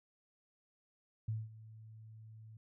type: tone with ADSR envelope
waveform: sine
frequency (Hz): 110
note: A2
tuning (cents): 0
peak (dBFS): -33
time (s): 1.28-2.57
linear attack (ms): 6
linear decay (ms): 200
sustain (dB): -18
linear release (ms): 3
effects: none